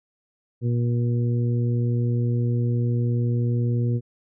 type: harmonic tone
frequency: 119.6 Hz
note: A#2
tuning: 45 cents sharp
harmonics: 1 / 2 / 3 / 4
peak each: -20 / -29 / -33 / -36 dBFS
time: 0.61-4.01 s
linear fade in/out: 50 ms
effects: none